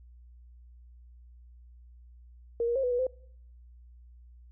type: tone with pitch steps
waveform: sine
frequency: 467.6 / 474.1 / 536 / 495.4 / 487.2 / 515 Hz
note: A#4 / A#4 / C5 / B4 / B4 / C5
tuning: +5 / +29 / +42 / +5 / -24 / -28 cents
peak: -25 dBFS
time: 2.6-3.068 s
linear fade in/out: 2 ms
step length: 78 ms
effects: noise-tail reverb RT60 0.7 s tail -26 dB re dry + added 60 Hz sine -50 dBFS peak until 4.51 s